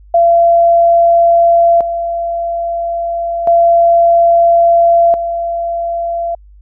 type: tone with tremolo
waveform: sine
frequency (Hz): 681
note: F5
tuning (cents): -44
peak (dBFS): -5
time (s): 0.14-6.35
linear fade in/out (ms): 5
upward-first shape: square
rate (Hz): 0.3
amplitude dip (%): 65
effects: added 50 Hz sine -37 dBFS peak until 6.61 s